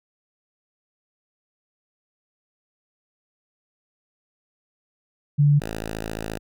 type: tone pair in turn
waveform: sine / 5% pulse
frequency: 145.2 / 54.39 Hz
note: D3 / A1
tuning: -19 / -19 cents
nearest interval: octave + perfect fourth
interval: 1700 cents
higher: first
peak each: -13 / -18 dBFS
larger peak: first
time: 5.38-5.6 / 5.6-6.39 s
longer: second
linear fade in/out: 20 ms
effects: none